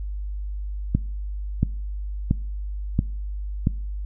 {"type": "click train", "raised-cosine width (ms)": 5, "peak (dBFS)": -6, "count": 5, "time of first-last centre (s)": [0.95, 3.671], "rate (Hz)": 1.47, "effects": ["noise-tail reverb RT60 0.5 s tail -23 dB re dry", "added 50 Hz sine -27 dBFS peak until 4.05 s"]}